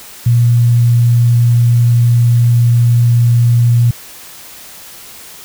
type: tone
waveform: sine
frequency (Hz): 119.1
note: A#2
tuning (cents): +38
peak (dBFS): -6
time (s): 0.26-3.91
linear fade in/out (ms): 5
effects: white hiss -34 dBFS RMS until 5.44 s